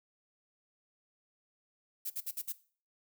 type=noise bursts; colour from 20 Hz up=violet; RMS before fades=-37 dBFS; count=5; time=2.05-2.525 s; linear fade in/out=10 ms; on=51 ms; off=55 ms; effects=noise-tail reverb RT60 0.4 s tail -17 dB re dry